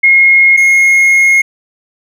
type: tone pair in turn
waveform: sine / triangle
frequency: 2153 / 2153 Hz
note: C7 / C7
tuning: +49 / +49 cents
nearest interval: unison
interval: 0 cents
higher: neither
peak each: -3 dBFS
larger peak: neither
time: 0.03-0.57 / 0.57-1.42 s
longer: second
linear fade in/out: 10 ms
effects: none